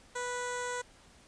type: tone with notch filter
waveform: 10% pulse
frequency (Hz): 492.1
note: B4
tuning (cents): -6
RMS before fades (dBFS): -36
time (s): 0.15-0.82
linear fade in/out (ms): 10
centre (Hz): 2700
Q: 1.2
effects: pink hiss -59 dBFS RMS until 1.27 s + resampled to 22050 Hz